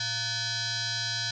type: tone with frequency modulation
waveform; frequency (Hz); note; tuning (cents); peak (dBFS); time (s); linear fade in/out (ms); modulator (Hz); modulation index
sine; 114.8; A#2; -26; -28; 0-1.31; 5; 809; 6.7
effects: none